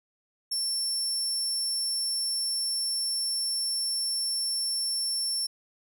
30% pulse tone, 5420 Hz, E8, 47 cents sharp, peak -23 dBFS, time 0.51-5.47 s, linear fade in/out 10 ms, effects none

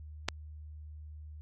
clicks, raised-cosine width 0.2 ms, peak -27 / -12 dBFS, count 2, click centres 0.283 / 0.286 s, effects added 76 Hz sine -44 dBFS peak until 1.41 s + AAC 48 kbps

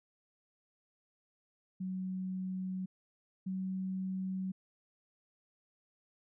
sine tone pair in turn, 186.6 / 188.33 Hz, F#3 / F#3, +15 / +31 cents, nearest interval unison, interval 16 cents, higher second, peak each -35 / -34 dBFS, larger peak second, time 1.8-2.86 / 3.46-4.52 s, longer neither, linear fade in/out 10 ms, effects none

